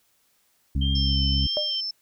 harmonic tone, 68.1 Hz, C#2, 30 cents flat, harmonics 1 / 2 / 3 / 4, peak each -22 / -28 / -32 / -34 dBFS, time 0.75-1.47 s, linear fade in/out 5 ms
sine tone with vibrato, 3136 Hz, G7, in tune, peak -27 dBFS, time 0.81-1.81 s, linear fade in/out 10 ms, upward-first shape sine, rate 1.6 Hz, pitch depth 37 cents each way
sine tone, 5300 Hz, E8, 9 cents sharp, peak -27 dBFS, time 0.95-1.91 s, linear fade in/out 5 ms
sine tone with exponential decay, 601 Hz, D5, 40 cents sharp, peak -21 dBFS, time 1.57-1.75 s, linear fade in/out 0 ms, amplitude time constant 39 ms
effects white hiss -66 dBFS RMS until 2.01 s

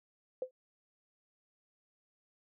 sine tone with exponential decay, 512 Hz, C5, 38 cents flat, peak -29 dBFS, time 0.42-0.51 s, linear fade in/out 2 ms, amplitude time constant 18 ms, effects none

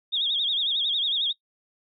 sine tone with vibrato, 3490 Hz, A7, 15 cents flat, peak -22 dBFS, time 0.12-1.33 s, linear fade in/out 20 ms, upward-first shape sine, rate 11 Hz, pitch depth 140 cents each way, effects noise-tail reverb RT60 0.1 s tail -22 dB re dry

